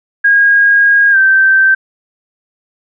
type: tone with pitch glide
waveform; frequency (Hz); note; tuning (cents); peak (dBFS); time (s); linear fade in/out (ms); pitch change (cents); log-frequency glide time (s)
sine; 1633 to 1556.6; G#6 to G6; -30 to -13; -5; 0.24-1.75; 10; -83; 1.11-1.17
effects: none